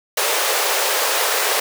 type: high-pass noise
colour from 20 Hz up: pink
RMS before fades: -19 dBFS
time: 0.17-1.6 s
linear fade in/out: 5 ms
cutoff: 410 Hz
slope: 48 dB/octave
effects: none